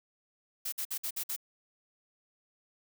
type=noise bursts; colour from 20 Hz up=blue; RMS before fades=-35 dBFS; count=6; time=0.65-1.364 s; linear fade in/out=10 ms; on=74 ms; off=54 ms; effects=none